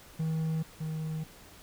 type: tone pair in turn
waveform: triangle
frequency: 159.7 / 157.68 Hz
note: D#3 / D#3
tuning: +45 / +23 cents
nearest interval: unison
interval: 22 cents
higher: first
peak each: -26 / -30 dBFS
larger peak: first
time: 0.19-0.63 / 0.8-1.24 s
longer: neither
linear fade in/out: 10 ms
effects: pink hiss -53 dBFS RMS until 1.62 s